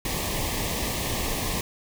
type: band-stop noise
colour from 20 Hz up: pink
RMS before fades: -28 dBFS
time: 0.05-1.61 s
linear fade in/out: 2 ms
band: 1200 to 1700 Hz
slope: 96 dB/octave
effects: none